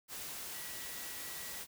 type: tone in noise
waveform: sine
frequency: 1933 Hz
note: B6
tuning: 38 cents flat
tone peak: -53 dBFS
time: 0.52-1.64 s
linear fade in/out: 50 ms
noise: white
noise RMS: -44 dBFS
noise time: 0.08-1.67 s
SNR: -12 dB
effects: none